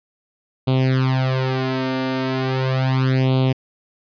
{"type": "tone with flanger", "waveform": "sawtooth", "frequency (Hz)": 130.81, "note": "C3", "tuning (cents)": 0, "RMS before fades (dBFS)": -19, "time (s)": [0.67, 3.53], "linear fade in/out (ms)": 10, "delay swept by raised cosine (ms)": [0.28, 3.38], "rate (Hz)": 0.37, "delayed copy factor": 0.95, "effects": ["resampled to 11025 Hz"]}